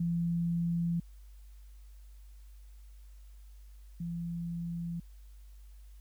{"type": "tone pair in turn", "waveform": "sine", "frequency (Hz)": [169.9, 169.9], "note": ["F3", "F3"], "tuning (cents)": [-47, -47], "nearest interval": "unison", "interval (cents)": 0, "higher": "neither", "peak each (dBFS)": [-28, -34], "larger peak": "first", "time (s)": [[0, 1], [4, 5]], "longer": "neither", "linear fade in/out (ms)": 5, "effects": ["added 50 Hz sine -49 dBFS peak until 6 s", "white hiss -69 dBFS RMS until 6 s"]}